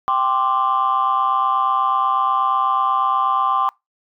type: chord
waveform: sine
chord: G suspended fourth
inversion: none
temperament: equal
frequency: 784 / 1046.5 / 1174.7 Hz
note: G5 / C6 / D6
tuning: 0 / 0 / 0 cents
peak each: -21 / -18 / -18 dBFS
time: 0.08-3.69 s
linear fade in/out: 0 ms
effects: noise-tail reverb RT60 0.2 s tail -25 dB re dry + tanh soft clip ceiling -9 dBFS